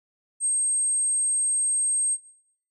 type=tone; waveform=sine; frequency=8420 Hz; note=C9; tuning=10 cents sharp; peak=-20 dBFS; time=0.4-2.18 s; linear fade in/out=50 ms; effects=noise-tail reverb RT60 0.7 s tail -19 dB re dry